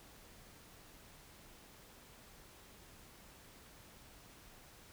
silence, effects pink hiss -59 dBFS RMS until 4.92 s

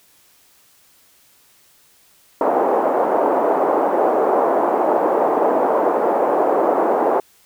white band-pass noise, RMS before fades -17 dBFS, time 2.41-7.2 s, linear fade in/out 2 ms, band 320 to 840 Hz, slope 24 dB/octave, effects white hiss -54 dBFS RMS until 7.45 s

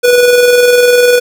square tone with tremolo, 489.9 Hz, B4, 14 cents flat, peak -4 dBFS, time 0.03-1.2 s, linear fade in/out 20 ms, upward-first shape square, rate 20 Hz, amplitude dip 30%, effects none

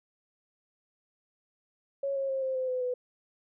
sine tone with pitch steps, 553 / 543.5 / 534.2 / 525 / 516 / 507.1 / 498.4 Hz, C#5 / C#5 / C5 / C5 / C5 / B4 / B4, -4 / -34 / +36 / +6 / -24 / +46 / +16 cents, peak -28 dBFS, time 2.03-2.94 s, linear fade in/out 5 ms, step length 130 ms, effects none

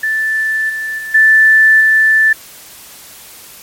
sine tone with level steps, 1760 Hz, A6, in tune, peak -12 / -17 / -21 / -4 / -6 dBFS, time 0.03-2.33 s, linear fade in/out 5 ms, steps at 0.69 / 0.98 / 1.14 / 1.8 s, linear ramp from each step 10 ms, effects white hiss -36 dBFS RMS until 3.62 s + MP3 64 kbps

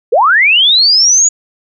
sine linear sweep, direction up, 401.9 to 6900 Hz, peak -5 dBFS, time 0.12-1.29 s, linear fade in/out 10 ms, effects none

